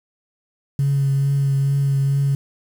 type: tone with vibrato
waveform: sine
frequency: 138.59 Hz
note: C#3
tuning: in tune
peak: -14 dBFS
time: 0.79-2.35 s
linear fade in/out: 2 ms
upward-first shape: triangle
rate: 2.3 Hz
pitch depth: 21 cents each way
effects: tanh soft clip ceiling -12 dBFS + 7-bit